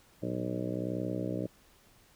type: harmonic tone with a mistuned harmonic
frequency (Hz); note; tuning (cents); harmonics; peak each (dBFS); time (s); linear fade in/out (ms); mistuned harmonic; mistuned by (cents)
61.5; B1; -7; 2 / 3 / 4 / 5 / 6 / 7 / 8 / 9 / 10; -39 / -38 / -42 / -37 / -43 / -43 / -44 / -41 / -44; 0.22-1.47; 10; 2; -110
effects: pink hiss -62 dBFS RMS until 2.15 s